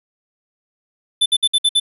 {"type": "tone bursts", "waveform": "square", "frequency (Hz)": 3520, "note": "A7", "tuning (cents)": 0, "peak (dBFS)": -12, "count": 6, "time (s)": [1.21, 1.8], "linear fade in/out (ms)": 10, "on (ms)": 50, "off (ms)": 58, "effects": ["resampled to 32000 Hz"]}